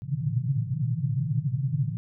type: band-pass noise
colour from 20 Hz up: white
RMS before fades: -27 dBFS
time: 0.02-1.97 s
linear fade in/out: 0 ms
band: 110 to 160 Hz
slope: 96 dB/octave
effects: none